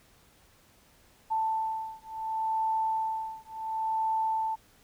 sine beating tone pair, 884 / 884.7 Hz, A5 / A5, +8 / +9 cents, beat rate 0.7 Hz, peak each -31 dBFS, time 1.3-4.56 s, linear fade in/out 20 ms, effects pink hiss -61 dBFS RMS until 4.83 s

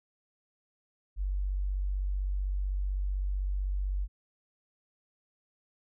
sine tone, 47.89 Hz, G1, 40 cents flat, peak -28 dBFS, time 1.16-4.08 s, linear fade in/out 50 ms, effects none

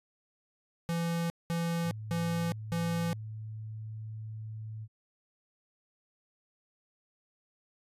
square tone bursts, 168.6 Hz, E3, 39 cents sharp, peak -30 dBFS, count 4, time 0.89-3.13 s, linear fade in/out 0 ms, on 410 ms, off 200 ms
sine tone with pitch glide, 108.3 to 109.37 Hz, A2 to A2, -27 to -10 cents, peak -38 dBFS, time 1.83-4.88 s, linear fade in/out 50 ms, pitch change +17 cents, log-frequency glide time 2.28-4.03 s
effects resampled to 32000 Hz

